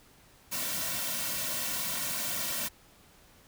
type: noise with comb filter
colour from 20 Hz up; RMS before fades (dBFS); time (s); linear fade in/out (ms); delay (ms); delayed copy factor
white; -33; 0.51-2.69; 20; 2.4; -0.8
effects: pink hiss -59 dBFS RMS until 3.47 s